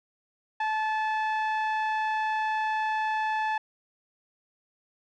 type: tone with low-pass filter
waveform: sawtooth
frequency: 868 Hz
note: A5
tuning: 24 cents flat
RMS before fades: -28 dBFS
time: 0.6-3.58 s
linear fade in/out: 5 ms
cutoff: 2000 Hz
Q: 0.99
effects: none